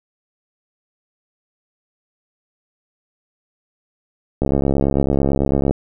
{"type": "click train", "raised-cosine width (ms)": 2, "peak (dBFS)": -4, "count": 90, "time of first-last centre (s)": [4.42, 5.71], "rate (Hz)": 69, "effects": []}